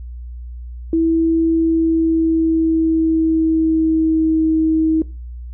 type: tone with pitch glide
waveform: sine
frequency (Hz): 327.2 to 317.9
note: E4 to D#4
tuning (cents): -13 to +37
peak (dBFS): -12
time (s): 0.93-5.02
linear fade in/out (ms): 2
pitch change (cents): -50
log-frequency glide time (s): 1.48-4.48
effects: noise-tail reverb RT60 0.3 s tail -20 dB re dry + added 60 Hz sine -28 dBFS peak until 5.53 s